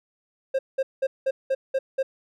triangle tone bursts, 533 Hz, C5, 32 cents sharp, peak -18 dBFS, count 7, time 0.54-2.03 s, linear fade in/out 10 ms, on 50 ms, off 190 ms, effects none

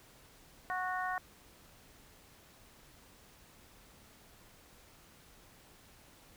harmonic tone, 368.2 Hz, F#4, 8 cents flat, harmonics 2 / 3 / 4 / 5, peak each -37 / -39 / -40 / -41 dBFS, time 0.7-1.18 s, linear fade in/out 0 ms, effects pink hiss -60 dBFS RMS until 6.36 s

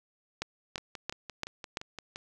two click trains, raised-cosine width 0.2 ms, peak -15 / -23 dBFS, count 5 / 9, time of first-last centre 0.42-1.771 / 0.78-2.159 s, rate 2.96 / 5.8 Hz, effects none

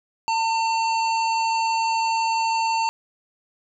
harmonic tone, 903 Hz, A5, 45 cents sharp, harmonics 1 / 3 / 5 / 7 / 8, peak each -20 / -29 / -32 / -45 / -38 dBFS, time 0.28-2.89 s, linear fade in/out 0 ms, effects none

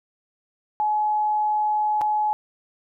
sine tone with dropouts, 848 Hz, G#5, 36 cents sharp, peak -19 dBFS, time 0.8-2.33 s, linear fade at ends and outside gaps 0 ms, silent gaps 2.011-2.016 s, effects none

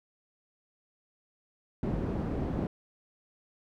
white low-pass noise, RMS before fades -32 dBFS, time 1.83-2.67 s, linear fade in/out 2 ms, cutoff 310 Hz, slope 12 dB/octave, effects none

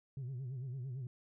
sine tone with vibrato, 129.1 Hz, C3, 23 cents flat, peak -37 dBFS, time 0.17-1.07 s, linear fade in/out 2 ms, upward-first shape sine, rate 8.9 Hz, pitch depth 120 cents each way, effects tanh soft clip ceiling -38 dBFS

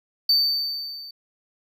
triangle tone with level ramp, 4573 Hz, D8, 47 cents flat, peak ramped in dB -13 to -36 dBFS, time 0.29-1.11 s, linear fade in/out 5 ms, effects none

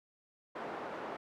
pink band-pass noise, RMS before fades -42 dBFS, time 0.55-1.17 s, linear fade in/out 10 ms, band 400 to 1200 Hz, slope 12 dB/octave, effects none

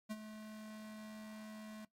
square tone with ADSR envelope, 215.3 Hz, A3, 37 cents flat, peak -39 dBFS, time 0.09-1.85 s, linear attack 23 ms, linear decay 40 ms, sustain -10 dB, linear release 4 ms, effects noise-tail reverb RT60 0.1 s tail -17 dB re dry + AAC 48 kbps

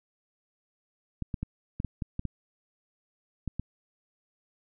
clicks, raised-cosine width 5 ms, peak -19 dBFS, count 10, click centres 1.223 / 1.342 / 1.43 / 1.801 / 1.847 / 2.022 / 2.194 / 2.253 / 3.477 / 3.596 s, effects none

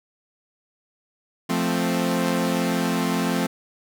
sawtooth chord, F major, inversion none, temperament equal, 174.61 / 220 / 261.6 Hz, F3 / A3 / C4, 0 / 0 / 0 cents, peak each -21 / -22 / -21 dBFS, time 1.49-3.47 s, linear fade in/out 10 ms, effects none

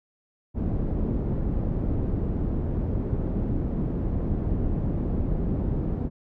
pink low-pass noise, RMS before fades -26 dBFS, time 0.54-6.1 s, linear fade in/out 50 ms, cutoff 310 Hz, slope 12 dB/octave, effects none

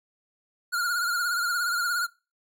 square tone with vibrato, 1418 Hz, F6, 26 cents sharp, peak -25 dBFS, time 0.72-2.07 s, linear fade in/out 20 ms, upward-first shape triangle, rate 17 Hz, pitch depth 73 cents each way, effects noise-tail reverb RT60 0.3 s tail -23 dB re dry

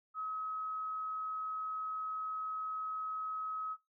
sine tone, 1277 Hz, D#6, 45 cents sharp, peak -36 dBFS, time 0.14-3.77 s, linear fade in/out 50 ms, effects noise-tail reverb RT60 0.2 s tail -22 dB re dry

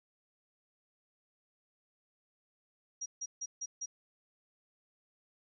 sine tone bursts, 5720 Hz, F8, 41 cents sharp, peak -36 dBFS, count 5, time 3.01-3.86 s, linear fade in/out 10 ms, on 50 ms, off 150 ms, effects none

